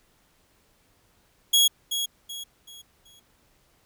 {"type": "tone with echo", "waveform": "sawtooth", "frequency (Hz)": 3322, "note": "G#7", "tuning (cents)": 0, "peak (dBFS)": -13, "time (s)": [1.53, 1.68], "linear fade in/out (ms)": 10, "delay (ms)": 380, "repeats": 4, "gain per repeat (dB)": -9, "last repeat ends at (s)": 3.2, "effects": ["pink hiss -64 dBFS RMS until 3.85 s"]}